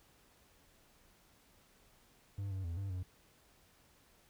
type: tone with pitch steps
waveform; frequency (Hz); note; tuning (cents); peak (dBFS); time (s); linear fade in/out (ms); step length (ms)
triangle; 99.3 / 95.3 / 84.3 / 98.2 / 91.5; G2 / G2 / E2 / G2 / F#2; +23 / -48 / +39 / +4 / -19; -35; 2.38-3.03; 5; 130
effects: pink hiss -67 dBFS RMS until 4.29 s